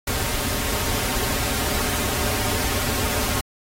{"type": "noise with comb filter", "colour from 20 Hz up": "pink", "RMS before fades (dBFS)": -24, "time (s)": [0.07, 3.41], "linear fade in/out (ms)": 5, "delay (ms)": 6, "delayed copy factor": -0.65, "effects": ["AAC 48 kbps"]}